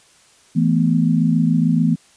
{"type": "chord", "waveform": "sine", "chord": "E suspended fourth", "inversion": "none", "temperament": "equal", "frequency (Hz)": [164.81, 220, 246.9], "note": ["E3", "A3", "B3"], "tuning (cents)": [0, 0, 0], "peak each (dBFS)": [-16, -19, -18], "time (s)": [0.55, 1.96], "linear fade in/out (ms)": 20, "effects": ["white hiss -52 dBFS RMS until 2.16 s", "resampled to 22050 Hz"]}